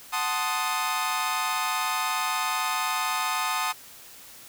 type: chord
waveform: sawtooth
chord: F# diminished seventh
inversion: none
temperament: equal with one note detuned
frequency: 743.4 / 880 / 1046.5 / 1244.5 Hz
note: F#5 / A5 / C6 / Eb6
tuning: +8 / 0 / 0 / 0 cents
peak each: -30 / -27 / -28 / -25 dBFS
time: 0.12-3.73 s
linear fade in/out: 20 ms
effects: white hiss -47 dBFS RMS until 4.48 s